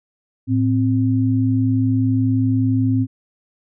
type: tone pair together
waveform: sine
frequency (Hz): 109.99 / 261.6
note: A2 / C4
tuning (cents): 0 / 0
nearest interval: octave + minor third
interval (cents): 1500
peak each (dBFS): -17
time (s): 0.47-3.07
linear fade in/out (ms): 50
effects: none